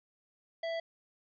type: tone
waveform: square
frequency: 662 Hz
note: E5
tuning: 7 cents sharp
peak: -34 dBFS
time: 0.63-0.8 s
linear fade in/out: 5 ms
effects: resampled to 11025 Hz + 12-bit